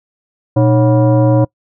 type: tone with frequency modulation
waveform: sine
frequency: 120.7 Hz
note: B2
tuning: 39 cents flat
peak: -7 dBFS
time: 0.56-1.45 s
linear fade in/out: 10 ms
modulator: 428 Hz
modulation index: 1.1
effects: noise-tail reverb RT60 0.1 s tail -25 dB re dry